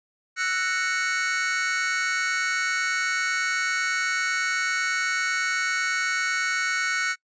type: chord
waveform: 45% pulse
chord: F# dominant seventh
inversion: third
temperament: just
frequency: 1332 / 1480 / 1850 / 2220 Hz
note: E6 / F#6 / A#6 / C#7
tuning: +18 / 0 / -14 / +2 cents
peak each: -32 / -26 / -32 / -28 dBFS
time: 0.36-7.16 s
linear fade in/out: 50 ms
effects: noise-tail reverb RT60 0.1 s tail -26 dB re dry + resampled to 16000 Hz